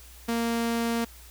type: tone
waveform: sawtooth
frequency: 232.1 Hz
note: A#3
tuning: 7 cents flat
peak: -21 dBFS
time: 0.28-1.05 s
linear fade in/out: 10 ms
effects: added 60 Hz sine -48 dBFS peak until 1.3 s + white hiss -51 dBFS RMS until 1.3 s

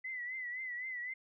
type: tone with vibrato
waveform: sine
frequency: 2000 Hz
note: B6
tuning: 21 cents sharp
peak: -38 dBFS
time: 0.04-1.14 s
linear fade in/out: 10 ms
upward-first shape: triangle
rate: 3.9 Hz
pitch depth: 85 cents each way
effects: none

